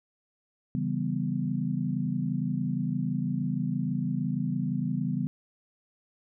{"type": "chord", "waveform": "sine", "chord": "C# half-diminished seventh", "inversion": "none", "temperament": "equal", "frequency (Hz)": [138.59, 164.81, 196, 246.9], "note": ["C#3", "E3", "G3", "B3"], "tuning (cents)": [0, 0, 0, 0], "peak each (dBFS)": -32, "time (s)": [0.75, 5.27], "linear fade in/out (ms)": 0, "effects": []}